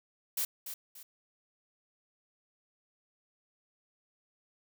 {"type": "noise with echo", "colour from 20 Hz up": "blue", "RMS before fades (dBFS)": -32, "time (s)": [0.37, 0.45], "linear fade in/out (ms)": 5, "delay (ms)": 290, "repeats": 2, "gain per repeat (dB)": -9, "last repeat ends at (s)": 1.03, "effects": []}